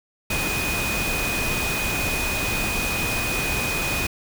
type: tone in noise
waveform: sine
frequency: 2489 Hz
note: D#7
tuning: in tune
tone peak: -26 dBFS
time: 0.3-4.07 s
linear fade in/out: 5 ms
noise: pink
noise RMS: -26 dBFS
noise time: 0.3-4.07 s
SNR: -3 dB
effects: none